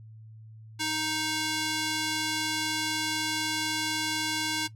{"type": "tone with band-pass filter", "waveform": "square", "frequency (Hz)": 312, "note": "D#4", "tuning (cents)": 5, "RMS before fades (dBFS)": -30, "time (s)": [0.79, 4.68], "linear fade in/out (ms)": 20, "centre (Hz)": 4600, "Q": 0.66, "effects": ["noise-tail reverb RT60 0.1 s tail -18 dB re dry", "added 110 Hz sine -45 dBFS peak until 4.75 s"]}